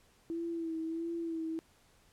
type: tone with vibrato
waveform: sine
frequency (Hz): 329.6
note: E4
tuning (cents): 0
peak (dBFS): -34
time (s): 0.3-1.59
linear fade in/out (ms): 0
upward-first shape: sine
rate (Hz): 1.5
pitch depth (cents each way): 40
effects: pink hiss -66 dBFS RMS until 2.12 s + low-pass 12000 Hz 12 dB/octave